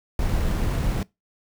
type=noise with sample-and-hold; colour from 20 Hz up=brown; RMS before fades=-23 dBFS; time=0.19-1.03 s; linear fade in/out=2 ms; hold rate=11025 Hz; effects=noise-tail reverb RT60 0.2 s tail -22 dB re dry